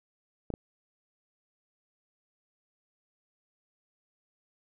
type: clicks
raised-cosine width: 2 ms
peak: -21 dBFS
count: 2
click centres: 0.503 / 0.539 s
effects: none